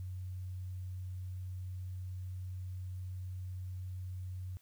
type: tone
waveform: sine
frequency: 92 Hz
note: F#2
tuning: 9 cents flat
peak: -39 dBFS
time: 0-4.57 s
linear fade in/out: 0 ms
effects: white hiss -69 dBFS RMS until 4.61 s